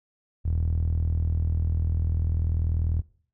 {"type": "tone with band-pass filter", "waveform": "sawtooth", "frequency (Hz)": 40.16, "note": "E1", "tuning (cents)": -44, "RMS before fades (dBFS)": -25, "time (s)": [0.44, 3.02], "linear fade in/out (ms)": 20, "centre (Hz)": 85, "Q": 3.2, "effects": ["noise-tail reverb RT60 0.5 s tail -21 dB re dry"]}